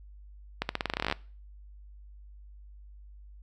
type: accelerating click train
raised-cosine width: 0.3 ms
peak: -12 dBFS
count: 16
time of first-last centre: 0.62-1.125 s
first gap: 71 ms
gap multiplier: 0.88
effects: noise-tail reverb RT60 0.4 s tail -22 dB re dry + added 50 Hz sine -47 dBFS peak until 3.42 s